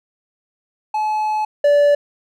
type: tone pair in turn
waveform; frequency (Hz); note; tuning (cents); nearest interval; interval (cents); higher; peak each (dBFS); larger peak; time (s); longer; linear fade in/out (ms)
triangle; 857 / 579.3; A5 / D5; -46 / -24; perfect fifth; 678; first; -15 / -8; second; 0.94-1.45 / 1.64-1.95; first; 5
effects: none